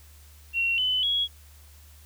sine tone with pitch steps, 2736 / 3018 / 3330 Hz, F7 / F#7 / G#7, -36 / +34 / +4 cents, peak -22 dBFS, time 0.53-1.28 s, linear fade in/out 50 ms, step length 250 ms, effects added 74 Hz sine -49 dBFS peak until 2.05 s + white hiss -56 dBFS RMS until 2.05 s

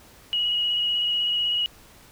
sine tone with vibrato, 2904 Hz, F#7, 33 cents flat, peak -21 dBFS, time 0.33-1.66 s, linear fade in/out 0 ms, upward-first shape square, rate 16 Hz, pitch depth 13 cents each way, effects pink hiss -51 dBFS RMS until 2.11 s

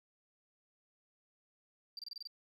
sine tone bursts, 4699 Hz, D8, in tune, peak -40 dBFS, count 7, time 1.97-2.273 s, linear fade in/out 2 ms, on 21 ms, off 26 ms, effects tanh soft clip ceiling -40 dBFS

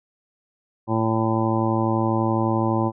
harmonic tone, 111.9 Hz, A2, 30 cents sharp, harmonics 1 / 2 / 3 / 4 / 5 / 6 / 7 / 8 / 9, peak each -24 / -25 / -24 / -37 / -29 / -39 / -29 / -30 / -29 dBFS, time 0.87-2.92 s, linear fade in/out 50 ms, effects none

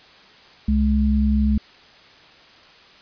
sine tone pair together, 66.74 / 211.9 Hz, C2 / G#3, +35 / +35 cents, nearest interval octave + minor sixth, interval 2000 cents, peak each -18 dBFS, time 0.68-1.58 s, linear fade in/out 5 ms, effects white hiss -48 dBFS RMS until 3.01 s + resampled to 11025 Hz

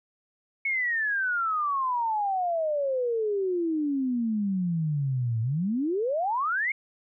sine exponential two-way sweep, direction down then up, 2217 to 110 to 2217 Hz, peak -24 dBFS, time 0.65-6.72 s, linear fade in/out 5 ms, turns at 5.41 s, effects none

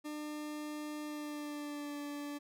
40% pulse tone with pitch glide, 300 to 289.9 Hz, D4 to D4, +37 to -22 cents, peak -39 dBFS, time 0.04-2.39 s, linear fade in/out 20 ms, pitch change -59 cents, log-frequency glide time 1.04-1.99 s, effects none

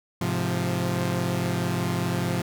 sawtooth chord, F minor, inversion first, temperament equal with one note detuned, 106.01 / 130.81 / 174.61 Hz, Ab2 / C3 / F3, +36 / 0 / 0 cents, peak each -26 / -25 / -23 dBFS, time 0.21-2.42 s, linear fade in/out 5 ms, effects none

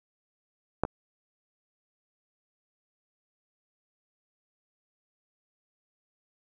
clicks, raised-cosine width 1 ms, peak -10 / -18 dBFS, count 2, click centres 0.836 / 0.851 s, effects none

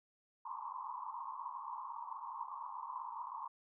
white band-pass noise, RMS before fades -45 dBFS, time 0.45-3.48 s, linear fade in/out 5 ms, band 890 to 1100 Hz, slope 96 dB/octave, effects none

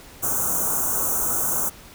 white band-stop noise, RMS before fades -23 dBFS, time 0.22-1.7 s, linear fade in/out 20 ms, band 1500 to 6000 Hz, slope 96 dB/octave, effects pink hiss -45 dBFS RMS until 1.94 s

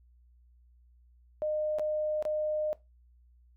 sine tone with dropouts, 611 Hz, D#5, 32 cents flat, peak -28 dBFS, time 1.42-2.73 s, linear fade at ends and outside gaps 0 ms, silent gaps 1.786-1.795 / 2.225-2.252 s, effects noise-tail reverb RT60 0.2 s tail -18 dB re dry + added 60 Hz sine -58 dBFS peak until 3.56 s

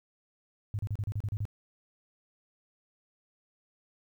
sine tone bursts, 103.83 Hz, G#2, in tune, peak -29 dBFS, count 9, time 0.74-1.453 s, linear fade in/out 0 ms, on 49 ms, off 34 ms, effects 11-bit

